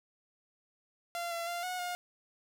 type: tone with pitch steps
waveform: sawtooth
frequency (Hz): 689 / 678 / 694 / 730 / 713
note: F5 / E5 / F5 / F#5 / F5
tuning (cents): -24 / +49 / -11 / -24 / +36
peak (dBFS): -31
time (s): 1.15-1.95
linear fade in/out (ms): 0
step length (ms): 160
effects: none